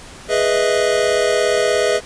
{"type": "chord", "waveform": "square", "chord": "E major seventh", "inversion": "first", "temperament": "equal", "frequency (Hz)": [415.3, 493.9, 622.3, 659.3], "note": ["G#4", "B4", "D#5", "E5"], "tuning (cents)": [0, 0, 0, 0], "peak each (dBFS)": [-20, -20, -20, -23], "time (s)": [0.28, 2.01], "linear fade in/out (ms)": 50, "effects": ["pink hiss -38 dBFS RMS until 2.05 s", "resampled to 22050 Hz"]}